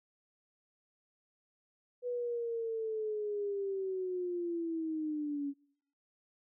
sine linear sweep, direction down, 493.9 to 278.5 Hz, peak -33 dBFS, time 2.02-5.54 s, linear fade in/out 50 ms, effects noise-tail reverb RT60 0.7 s tail -25 dB re dry

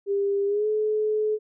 sine tone with pitch glide, 399.6 to 428.3 Hz, G4 to A4, +33 to -47 cents, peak -21 dBFS, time 0.06-1.39 s, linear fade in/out 50 ms, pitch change +120 cents, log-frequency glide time 0.46-0.67 s, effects none

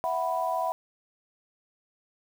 sine chord, E suspended second, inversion none, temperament equal, 659.3 / 740 / 987.8 Hz, E5 / F#5 / B5, 0 / 0 / 0 cents, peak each -30 dBFS, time 0.04-0.72 s, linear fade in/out 0 ms, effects 8-bit

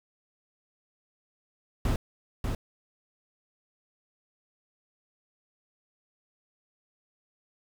brown noise with echo, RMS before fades -26 dBFS, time 1.85-1.96 s, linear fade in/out 2 ms, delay 590 ms, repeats 1, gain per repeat -4 dB, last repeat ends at 2.55 s, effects none

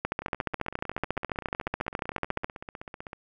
two click trains, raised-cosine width 0.5 ms, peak -12 / -23 dBFS, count 35 / 47, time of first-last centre 0.05-2.444 / 0.22-3.131 s, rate 14.2 / 15.8 Hz, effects none

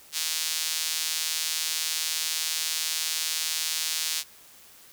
sawtooth tone with high-pass filter, 160 Hz, D#3, 49 cents sharp, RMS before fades -29 dBFS, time 0.12-4.24 s, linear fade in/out 50 ms, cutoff 4300 Hz, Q 1, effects white hiss -52 dBFS RMS until 4.92 s

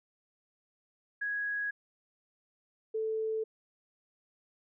sine tone pair in turn, 1661.2 / 440 Hz, G#6 / A4, 0 / 0 cents, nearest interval octave + major seventh, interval 2300 cents, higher first, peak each -31 / -30 dBFS, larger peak second, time 1.21-1.71 / 2.94-3.44 s, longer neither, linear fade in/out 10 ms, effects none

